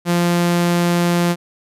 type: tone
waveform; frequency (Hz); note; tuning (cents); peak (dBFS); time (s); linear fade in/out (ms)
sawtooth; 173.5; F3; -11; -10; 0.05-1.36; 50
effects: resampled to 32000 Hz